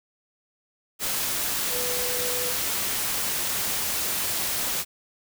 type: tone in noise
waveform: sine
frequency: 493.9 Hz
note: B4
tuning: in tune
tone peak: -32 dBFS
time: 1.7-2.54 s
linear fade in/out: 50 ms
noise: white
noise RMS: -27 dBFS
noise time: 0.99-4.85 s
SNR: -8 dB
effects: none